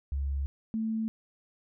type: tone pair in turn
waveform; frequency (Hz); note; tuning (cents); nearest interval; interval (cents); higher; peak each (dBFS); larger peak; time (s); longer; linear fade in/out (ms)
sine; 69.3 / 221.7; C#2 / A3; 0 / +13; octave + minor sixth; 2013; second; -28; neither; 0.12-0.46 / 0.74-1.08; neither; 0
effects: none